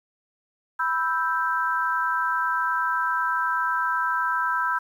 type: chord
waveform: sine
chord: E minor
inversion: second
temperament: equal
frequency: 987.8 / 1318.5 / 1568 Hz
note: B5 / E6 / G6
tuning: 0 / 0 / 0 cents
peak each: -26 dBFS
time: 0.79-4.79 s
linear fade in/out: 10 ms
effects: 9-bit